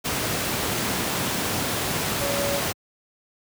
sine tone in noise, 565 Hz, C#5, 33 cents sharp, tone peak -26 dBFS, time 2.2-2.6 s, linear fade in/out 20 ms, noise pink, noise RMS -25 dBFS, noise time 0.04-2.73 s, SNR -4 dB, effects high-pass 100 Hz 12 dB/octave

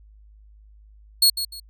sawtooth tone with echo, 4333 Hz, C#8, 40 cents flat, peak -10 dBFS, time 1.22-1.3 s, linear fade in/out 5 ms, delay 150 ms, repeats 2, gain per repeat -11 dB, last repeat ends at 1.6 s, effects added 52 Hz sine -47 dBFS peak until 1.69 s

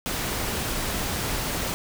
pink noise, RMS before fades -28 dBFS, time 0.06-1.74 s, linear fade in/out 0 ms, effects none

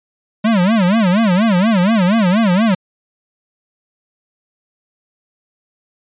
square tone with vibrato, 201.3 Hz, G3, 46 cents sharp, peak -11 dBFS, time 0.44-2.75 s, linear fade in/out 10 ms, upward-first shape sine, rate 4.2 Hz, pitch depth 240 cents each way, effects resampled to 8000 Hz

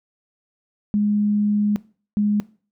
sine tone pair in turn, 207.7 / 207.7 Hz, G#3 / G#3, 0 / 0 cents, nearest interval unison, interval 0 cents, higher neither, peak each -16 dBFS, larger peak neither, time 0.94-1.76 / 2.17-2.4 s, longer first, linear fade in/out 0 ms, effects noise-tail reverb RT60 0.4 s tail -20 dB re dry

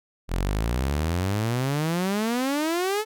sawtooth exponential sweep, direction up, 41.2 to 442.2 Hz, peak -19 dBFS, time 0.28-3.05 s, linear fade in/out 50 ms, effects none

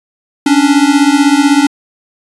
square beating tone pair, 277.2 / 293.2 Hz, C#4 / D4, 0 / -3 cents, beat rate 16 Hz, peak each -10 / -10 dBFS, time 0.46-1.67 s, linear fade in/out 5 ms, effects resampled to 24000 Hz

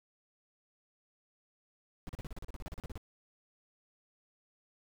brown noise bursts, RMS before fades -41 dBFS, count 16, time 2.07-2.977 s, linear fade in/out 0 ms, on 22 ms, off 37 ms, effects none

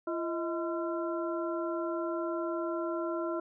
harmonic tone with a mistuned harmonic, 340.1 Hz, F4, 46 cents flat, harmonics 1 / 2 / 3 / 4, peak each -33 / -36 / -42 / -40 dBFS, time 0.07-3.4 s, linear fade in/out 5 ms, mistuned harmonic 2, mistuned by -120 cents, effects none

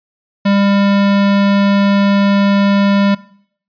square tone, 199.7 Hz, G3, 32 cents sharp, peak -10 dBFS, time 0.45-3.15 s, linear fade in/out 10 ms, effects noise-tail reverb RT60 0.6 s tail -19 dB re dry + resampled to 11025 Hz

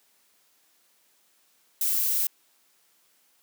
violet noise, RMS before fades -25 dBFS, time 1.81-2.27 s, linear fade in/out 2 ms, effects white hiss -65 dBFS RMS until 3.42 s + high-pass 200 Hz 12 dB/octave

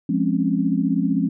sine chord, Db major seventh, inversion first, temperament equal, 174.61 / 207.7 / 261.6 / 277.2 Hz, F3 / Ab3 / C4 / Db4, 0 / 0 / 0 / 0 cents, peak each -23 dBFS, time 0.09-1.29 s, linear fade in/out 5 ms, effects none

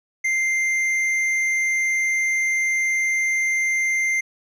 sine tone with hard clipping, 2093 Hz, C7, in tune, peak -20 dBFS, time 0.24-4.21 s, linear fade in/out 10 ms, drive 6 dB, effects none

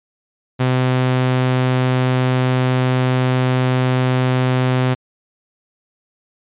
sawtooth tone, 127.9 Hz, C3, 39 cents flat, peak -10 dBFS, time 0.59-4.95 s, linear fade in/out 20 ms, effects resampled to 8000 Hz

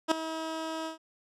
15% pulse tone with ADSR envelope, 320.9 Hz, E4, 46 cents flat, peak -13 dBFS, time 0.08-0.98 s, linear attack 35 ms, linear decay 4 ms, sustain -14 dB, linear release 120 ms, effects low-pass 8000 Hz 12 dB/octave

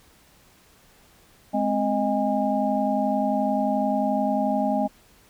sine tone cluster, 209.8 / 261.2 / 622 / 815 Hz, G#3 / C4 / D#5 / G#5, +18 / -3 / -1 / -33 cents, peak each -26 dBFS, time 1.53-4.88 s, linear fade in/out 20 ms, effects pink hiss -56 dBFS RMS until 5.29 s

